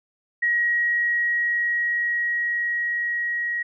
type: tone with level ramp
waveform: sine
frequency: 1899 Hz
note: A#6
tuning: 32 cents sharp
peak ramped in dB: -18 to -23 dBFS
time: 0.42-3.63 s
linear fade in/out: 10 ms
effects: none